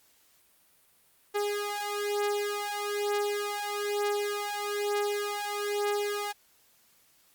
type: beating tone pair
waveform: sawtooth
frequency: 410.9 / 412 Hz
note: G#4 / G#4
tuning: -18 / -14 cents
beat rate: 1.1 Hz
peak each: -28 dBFS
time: 1.34-6.33 s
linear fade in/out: 20 ms
effects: white hiss -64 dBFS RMS until 7.34 s + Opus 48 kbps